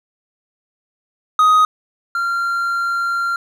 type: tone pair in turn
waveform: triangle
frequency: 1252 / 1382.2 Hz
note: D#6 / F6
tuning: +10 / -18 cents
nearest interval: major second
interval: 172 cents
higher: second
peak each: -7 / -15 dBFS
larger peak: first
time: 1.39-1.65 / 2.15-3.36 s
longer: second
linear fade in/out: 2 ms
effects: none

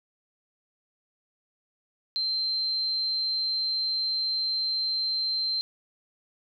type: tone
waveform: sine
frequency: 4126 Hz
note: C8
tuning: 25 cents flat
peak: -25 dBFS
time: 2.16-5.61 s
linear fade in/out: 0 ms
effects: 11-bit

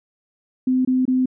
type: tone bursts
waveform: sine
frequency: 256.5 Hz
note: C4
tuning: 34 cents flat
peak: -15 dBFS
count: 3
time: 0.67-1.258 s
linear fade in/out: 5 ms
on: 180 ms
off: 24 ms
effects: none

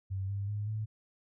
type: tone with pitch steps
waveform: sine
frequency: 96.1 / 99.95 / 103.95 / 108.12 Hz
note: G2 / G2 / G#2 / A2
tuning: -34 / +34 / +2 / -30 cents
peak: -32 dBFS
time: 0.1-0.86 s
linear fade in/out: 20 ms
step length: 190 ms
effects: none

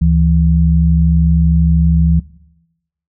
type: tone pair together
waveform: sine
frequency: 72.07 / 164.81 Hz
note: D2 / E3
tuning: -32 / 0 cents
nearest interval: octave + major second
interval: 1432 cents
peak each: -11 dBFS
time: 0.01-2.2 s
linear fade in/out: 10 ms
effects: noise-tail reverb RT60 0.9 s tail -20 dB re dry

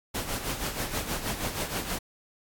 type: noise with tremolo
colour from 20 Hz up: pink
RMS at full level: -30 dBFS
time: 0.14-1.99 s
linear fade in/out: 10 ms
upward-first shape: sine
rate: 6.3 Hz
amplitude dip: 60%
effects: AAC 64 kbps

